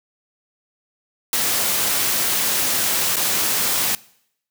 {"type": "noise with dropouts", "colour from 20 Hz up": "white", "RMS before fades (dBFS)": -20, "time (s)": [1.33, 3.95], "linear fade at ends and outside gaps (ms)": 1, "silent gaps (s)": [3.159, 3.167], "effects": ["noise-tail reverb RT60 0.7 s tail -22 dB re dry", "high-pass 100 Hz 12 dB/octave"]}